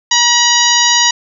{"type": "harmonic tone with a mistuned harmonic", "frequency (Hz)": 956, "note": "A#5", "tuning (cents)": 43, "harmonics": [1, 2, 3, 4, 5, 6, 7], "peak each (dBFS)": [-16, -16, -16, -16, -16, -16, -16], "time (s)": [0.11, 1.11], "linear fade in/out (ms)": 5, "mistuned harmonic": 3, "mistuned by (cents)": 44, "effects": []}